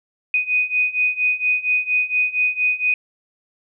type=beating tone pair; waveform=sine; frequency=2489 / 2493.3 Hz; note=D#7 / D#7; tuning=0 / +3 cents; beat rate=4.3 Hz; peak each=-21 / -19 dBFS; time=0.34-2.94 s; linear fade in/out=2 ms; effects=none